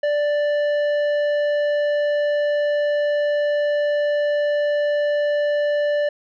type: tone with tanh clipping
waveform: sine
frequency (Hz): 587.3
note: D5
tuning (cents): 0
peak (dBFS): -19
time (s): 0.03-6.09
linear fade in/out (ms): 5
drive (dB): 10
effects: none